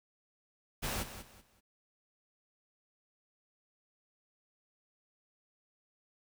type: noise with echo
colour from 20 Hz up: pink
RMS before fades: -36 dBFS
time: 0.82-1.04 s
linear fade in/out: 20 ms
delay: 190 ms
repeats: 3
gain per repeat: -11 dB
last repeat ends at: 1.61 s
effects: none